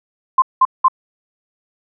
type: tone bursts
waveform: sine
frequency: 1046.5 Hz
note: C6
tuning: in tune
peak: -7 dBFS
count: 3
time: 0.38-0.883 s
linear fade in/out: 5 ms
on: 41 ms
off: 190 ms
effects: none